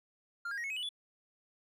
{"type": "tone with pitch steps", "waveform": "triangle", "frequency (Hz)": [1396.9, 1623.3, 1886.3, 2192, 2547, 2960, 3440], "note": ["F6", "G#6", "A#6", "C#7", "D#7", "F#7", "A7"], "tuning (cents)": [0, -40, 20, -20, 40, 0, -40], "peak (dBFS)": -34, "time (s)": [0.45, 0.891], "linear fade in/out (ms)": 5, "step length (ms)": 63, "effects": []}